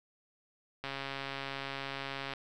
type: click train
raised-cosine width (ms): 0.3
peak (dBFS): -22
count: 206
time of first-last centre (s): 0.84-2.336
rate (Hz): 137
effects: none